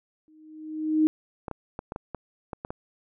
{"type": "tone with exponential growth", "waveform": "sine", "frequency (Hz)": 311.1, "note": "D#4", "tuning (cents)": 0, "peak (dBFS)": -15, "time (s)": [0.28, 1.07], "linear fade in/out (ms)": 0, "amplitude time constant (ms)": 170}
{"type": "clicks", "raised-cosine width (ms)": 1, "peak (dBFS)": -19, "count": 9, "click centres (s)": [1.482, 1.513, 1.791, 1.921, 1.961, 2.147, 2.532, 2.649, 2.705]}
{"effects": []}